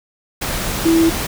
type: tone in noise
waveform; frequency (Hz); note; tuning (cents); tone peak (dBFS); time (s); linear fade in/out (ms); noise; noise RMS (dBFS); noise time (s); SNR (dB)
sine; 328.7; E4; -5; -10; 0.85-1.1; 10; pink; -22; 0.41-1.27; +9
effects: none